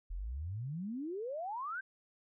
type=exponential sweep; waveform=sine; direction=up; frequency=38.89 to 1601 Hz; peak=-37 dBFS; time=0.1-1.81 s; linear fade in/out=10 ms; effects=none